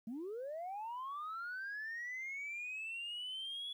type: linear sweep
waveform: sine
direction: up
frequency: 210 to 3405 Hz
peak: -39 dBFS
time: 0.07-3.73 s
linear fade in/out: 5 ms
effects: tanh soft clip ceiling -38 dBFS + 12-bit